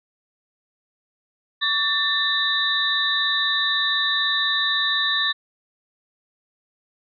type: tone cluster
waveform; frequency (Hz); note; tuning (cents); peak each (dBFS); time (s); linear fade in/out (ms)
sine; 1141 / 1781 / 3643 / 3919; C#6 / A6 / A#7 / B7; +50 / +21 / -41 / -14; -29 / -23 / -24 / -24; 1.61-5.33; 20
effects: none